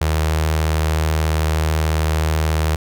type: tone with notch filter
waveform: sawtooth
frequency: 78.4 Hz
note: D#2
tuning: 14 cents sharp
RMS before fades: -18 dBFS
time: 0.01-2.76 s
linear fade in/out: 5 ms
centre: 240 Hz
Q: 1.3
effects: none